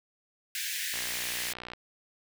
pink high-pass noise, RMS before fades -34 dBFS, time 0.55-1.53 s, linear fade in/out 2 ms, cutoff 1600 Hz, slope 96 dB/octave
click train, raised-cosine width 0.3 ms, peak -23 dBFS, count 49, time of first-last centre 0.94-1.735 s, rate 60.4 Hz
effects none

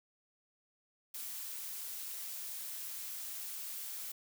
blue noise, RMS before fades -43 dBFS, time 1.14-4.12 s, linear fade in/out 5 ms, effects none

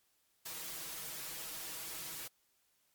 white noise with comb filter, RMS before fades -44 dBFS, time 0.45-2.28 s, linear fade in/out 10 ms, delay 6.2 ms, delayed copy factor +0.75, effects white hiss -75 dBFS RMS until 2.94 s + MP3 96 kbps

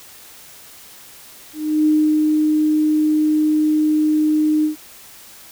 sine tone with ADSR envelope, 306.5 Hz, D#4, 26 cents flat, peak -11 dBFS, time 1.53-4.76 s, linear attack 330 ms, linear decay 320 ms, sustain -2 dB, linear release 120 ms, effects white hiss -42 dBFS RMS until 5.51 s

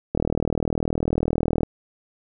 click train, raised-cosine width 2 ms, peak -8 dBFS, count 60, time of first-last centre 0.15-1.632 s, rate 39.8 Hz, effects none

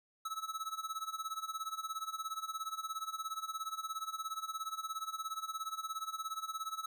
square tone with tremolo, 1300 Hz, E6, 24 cents flat, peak -36 dBFS, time 0.25-6.86 s, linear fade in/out 5 ms, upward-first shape sine, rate 17 Hz, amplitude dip 85%, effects none

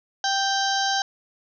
harmonic tone with a mistuned harmonic, 784 Hz, G5, in tune, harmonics 1 / 2 / 4 / 5 / 6 / 7 / 8, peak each -24 / -27 / -30 / -31 / -32 / -32 / -33 dBFS, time 0.24-1.02 s, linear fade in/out 2 ms, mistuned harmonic 6, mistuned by +19 cents, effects none

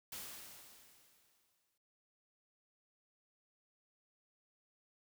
white noise with exponential decay, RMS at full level -45 dBFS, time 0.12-1.78 s, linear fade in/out 5 ms, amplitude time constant 360 ms, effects none

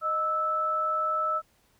sine tone pair together, 619.2 / 1312 Hz, D#5 / E6, -9 / -9 cents, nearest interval octave + minor second, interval 1300 cents, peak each -33 / -25 dBFS, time 0.01-1.42 s, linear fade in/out 50 ms, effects pink hiss -66 dBFS RMS until 1.79 s

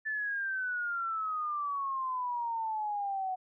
sine exponential sweep, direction down, 1760 to 740 Hz, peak -31 dBFS, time 0.05-3.36 s, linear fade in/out 20 ms, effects none

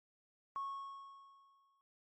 triangle tone with exponential decay, 1100 Hz, C#6, 14 cents flat, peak -33 dBFS, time 0.56-1.81 s, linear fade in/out 0 ms, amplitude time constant 270 ms, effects tanh soft clip ceiling -35 dBFS + MP3 32 kbps

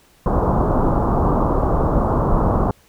pink low-pass noise, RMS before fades -17 dBFS, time 0.26-2.71 s, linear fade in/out 2 ms, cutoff 1200 Hz, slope 48 dB/octave, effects pink hiss -54 dBFS RMS until 2.88 s

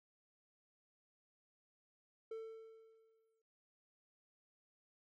triangle tone with exponential decay, 446.5 Hz, A4, 25 cents sharp, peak -40 dBFS, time 2.31-3.42 s, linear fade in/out 5 ms, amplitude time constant 240 ms, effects none

